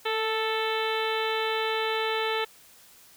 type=harmonic tone with a mistuned harmonic; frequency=440 Hz; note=A4; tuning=in tune; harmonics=1 / 2 / 3 / 4 / 5 / 6 / 7 / 8 / 9; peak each=-29 / -32 / -34 / -35 / -36 / -37 / -37 / -38 / -39 dBFS; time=0.05-2.45 s; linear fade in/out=10 ms; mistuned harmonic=1; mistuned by=+17 cents; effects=white hiss -54 dBFS RMS until 3.16 s